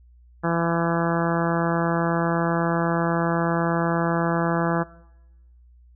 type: harmonic tone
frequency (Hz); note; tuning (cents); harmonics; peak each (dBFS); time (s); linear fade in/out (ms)
168.1; E3; +34; 1 / 2 / 3 / 4 / 5 / 6 / 7 / 8 / 9 / 10; -24 / -27 / -29 / -30 / -31 / -32 / -32 / -33 / -34 / -34; 0.43-4.84; 20
effects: noise-tail reverb RT60 1.0 s tail -22 dB re dry + added 60 Hz sine -49 dBFS peak until 5.95 s

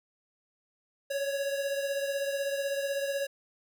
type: beating tone pair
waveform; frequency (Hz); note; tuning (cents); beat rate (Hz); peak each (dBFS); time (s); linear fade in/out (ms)
square; 554.4 / 570.4; C#5 / C#5; 0 / +49; 16; -31 / -38; 1.1-3.27; 10
effects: none

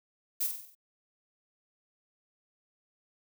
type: noise with echo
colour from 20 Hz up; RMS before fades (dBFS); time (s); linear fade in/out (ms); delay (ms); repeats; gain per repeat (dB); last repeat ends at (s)
violet; -30; 0.4-0.47; 10; 47; 6; -5; 0.752
effects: none

